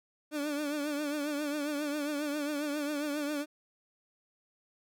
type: tone with vibrato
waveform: 30% pulse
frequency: 293.7 Hz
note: D4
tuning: in tune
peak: -29 dBFS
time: 0.31-3.46 s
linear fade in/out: 50 ms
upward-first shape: triangle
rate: 7.4 Hz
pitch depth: 79 cents each way
effects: none